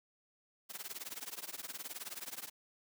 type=noise with tremolo; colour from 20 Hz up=white; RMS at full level=-41 dBFS; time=0.69-2.5 s; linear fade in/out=20 ms; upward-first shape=triangle; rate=19 Hz; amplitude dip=100%; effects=high-pass 200 Hz 12 dB/octave